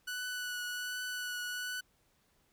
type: tone with vibrato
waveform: sawtooth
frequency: 1480 Hz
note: F#6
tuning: in tune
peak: -33 dBFS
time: 0.07-1.81 s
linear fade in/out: 10 ms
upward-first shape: triangle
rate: 1.3 Hz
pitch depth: 18 cents each way
effects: pink hiss -72 dBFS RMS until 2.52 s